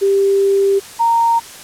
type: tone pair in turn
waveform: sine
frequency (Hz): 394.2 / 925.7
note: G4 / A#5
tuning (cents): +10 / -12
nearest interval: octave + minor third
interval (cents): 1478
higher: second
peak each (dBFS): -10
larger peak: neither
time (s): 0.01-0.8 / 0.99-1.4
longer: first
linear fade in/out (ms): 20
effects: white hiss -35 dBFS RMS until 1.63 s + low-pass 11000 Hz 12 dB/octave